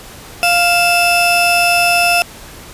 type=tone pair together; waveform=35% pulse; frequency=698.5 / 2637 Hz; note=F5 / E7; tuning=0 / 0 cents; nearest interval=octave + major seventh; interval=2300 cents; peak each=-11 dBFS; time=0.43-2.22 s; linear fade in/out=0 ms; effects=pink hiss -35 dBFS RMS until 2.73 s + resampled to 32000 Hz